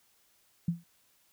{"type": "tone with exponential decay", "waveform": "sine", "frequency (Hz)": 170, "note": "F3", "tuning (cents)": -46, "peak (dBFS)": -23, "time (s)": [0.68, 0.84], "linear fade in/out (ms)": 5, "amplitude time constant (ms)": 34, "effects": ["white hiss -68 dBFS RMS until 1.32 s"]}